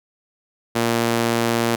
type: tone with high-pass filter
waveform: sawtooth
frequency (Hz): 116.54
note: A#2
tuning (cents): 0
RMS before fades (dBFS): -20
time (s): 0.75-1.76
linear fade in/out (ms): 10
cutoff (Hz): 250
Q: 0.82
effects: none